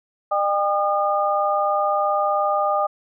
sine tone cluster, 605 / 799 / 1218 Hz, D#5 / G5 / D#6, -49 / +33 / -37 cents, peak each -22 dBFS, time 0.31-2.87 s, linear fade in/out 10 ms, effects none

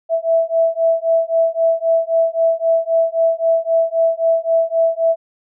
sine beating tone pair, 657 / 660.8 Hz, E5 / E5, -6 / +4 cents, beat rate 3.8 Hz, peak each -16 dBFS, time 0.09-5.16 s, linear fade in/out 50 ms, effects none

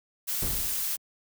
blue noise, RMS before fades -30 dBFS, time 0.27-0.97 s, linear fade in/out 20 ms
brown noise with exponential decay, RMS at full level -28 dBFS, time 0.42-0.98 s, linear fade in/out 5 ms, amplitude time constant 120 ms
effects none

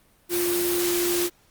sine tone in noise, 350.1 Hz, F4, 4 cents sharp, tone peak -23 dBFS, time 0.29-1.3 s, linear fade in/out 50 ms, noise white, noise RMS -27 dBFS, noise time 0.29-1.3 s, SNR +1 dB, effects pink hiss -60 dBFS RMS until 1.5 s + Opus 32 kbps

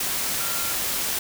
sine tone in noise, 1382 Hz, F6, 19 cents flat, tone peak -36 dBFS, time 0.4-0.73 s, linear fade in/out 5 ms, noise white, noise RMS -26 dBFS, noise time 0-1.19 s, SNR -13 dB, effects none

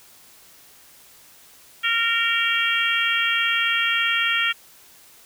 harmonic tone, 461.7 Hz, A#4, 17 cents flat, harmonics 3 / 4 / 5 / 6 / 7, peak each -25 / -25 / -25 / -25 / -25 dBFS, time 1.83-4.53 s, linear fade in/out 20 ms, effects white hiss -50 dBFS RMS until 5.25 s

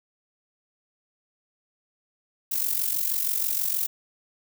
violet noise with amplitude modulation, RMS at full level -23 dBFS, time 2.51-3.87 s, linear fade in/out 10 ms, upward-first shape sine, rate 46.3 Hz, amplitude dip 70%, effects none

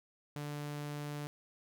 sawtooth tone, 146.83 Hz, D3, in tune, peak -35 dBFS, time 0.36-1.27 s, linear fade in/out 0 ms, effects none

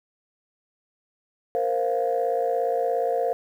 sine chord, Bb suspended second, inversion none, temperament equal, 466.2 / 523.3 / 698.5 Hz, Bb4 / C5 / F5, 0 / 0 / 0 cents, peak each -25 dBFS, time 1.55-3.33 s, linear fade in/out 0 ms, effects tanh soft clip ceiling -14 dBFS + 9-bit

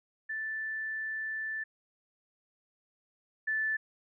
sine tone pair in turn, 1760 / 1752.6 Hz, A6 / A6, 0 / -7 cents, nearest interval unison, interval 7 cents, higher first, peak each -33 / -28 dBFS, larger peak second, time 0.29-1.64 / 3.47-3.77 s, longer first, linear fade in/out 10 ms, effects none

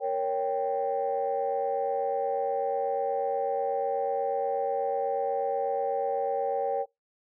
sine chord, G diminished, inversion first, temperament equal, 466.2 / 554.4 / 784 Hz, Bb4 / Db5 / G5, 0 / 0 / 0 cents, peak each -30 / -29 / -29 dBFS, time 0-6.86 s, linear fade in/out 50 ms, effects noise-tail reverb RT60 0.2 s tail -24 dB re dry + tanh soft clip ceiling -18 dBFS

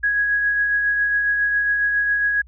sine tone with tremolo, 1661.2 Hz, G#6, in tune, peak -15 dBFS, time 0.03-2.42 s, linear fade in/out 10 ms, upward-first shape triangle, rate 7.3 Hz, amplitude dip 35%, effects added 60 Hz sine -43 dBFS peak until 2.47 s

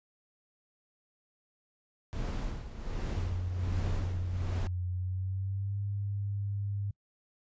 brown noise with tremolo, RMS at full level -33 dBFS, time 2.13-4.67 s, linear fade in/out 0 ms, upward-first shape sine, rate 1.3 Hz, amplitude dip 70%
sine tone with pitch glide, 90.2 to 100.66 Hz, F#2 to G2, -44 to +46 cents, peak -31 dBFS, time 3.16-6.91 s, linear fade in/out 5 ms, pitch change +190 cents, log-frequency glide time 4.89-5.8 s
effects noise-tail reverb RT60 0.1 s tail -26 dB re dry + resampled to 16000 Hz

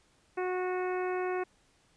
harmonic tone, 366.2 Hz, F#4, 18 cents flat, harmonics 1 / 2 / 3 / 4 / 5 / 6 / 7, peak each -31 / -37 / -41 / -43 / -45 / -47 / -48 dBFS, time 0.37-1.44 s, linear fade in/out 10 ms, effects pink hiss -67 dBFS RMS until 1.96 s + resampled to 22050 Hz

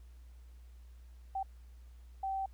sine tone bursts at uneven times, 774 Hz, G5, 22 cents flat, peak -33 dBFS, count 2, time 1.35-1.43 / 2.23-2.46 s, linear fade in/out 5 ms, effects added 60 Hz sine -51 dBFS peak until 2.53 s + pink hiss -71 dBFS RMS until 2.53 s

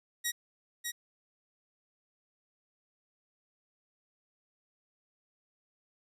10% pulse tone with echo, 1900 Hz, A#6, 33 cents sharp, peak -21 dBFS, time 0.24-0.32 s, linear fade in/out 20 ms, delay 600 ms, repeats 1, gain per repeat -4 dB, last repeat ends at 0.92 s, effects none

